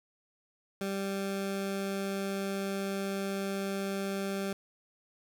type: tone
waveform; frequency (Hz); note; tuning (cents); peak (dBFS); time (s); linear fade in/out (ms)
20% pulse; 196; G3; 0; -27; 0.81-4.53; 2
effects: none